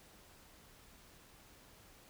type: silence
effects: pink hiss -61 dBFS RMS until 2.09 s